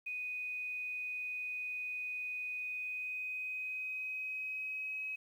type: tone with pitch glide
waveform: sine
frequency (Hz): 2489 to 2546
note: D#7 to D#7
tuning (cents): 0 to +39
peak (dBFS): -37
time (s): 0.06-5.16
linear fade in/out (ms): 10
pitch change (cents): +39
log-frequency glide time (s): 2.57-5.03
effects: 11-bit